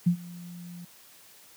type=tone with ADSR envelope; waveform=sine; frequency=174.7 Hz; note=F3; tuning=1 cent sharp; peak=-16 dBFS; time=0.06-0.85 s; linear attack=11 ms; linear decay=88 ms; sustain=-23 dB; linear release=7 ms; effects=white hiss -54 dBFS RMS until 1.56 s + high-pass 100 Hz 12 dB/octave